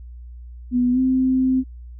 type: tone with pitch glide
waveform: sine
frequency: 246.9 to 259.5 Hz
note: B3 to C4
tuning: 0 to -14 cents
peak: -15 dBFS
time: 0.71-1.64 s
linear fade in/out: 50 ms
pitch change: +86 cents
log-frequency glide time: 0.92-0.99 s
effects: added 60 Hz sine -35 dBFS peak until 1.99 s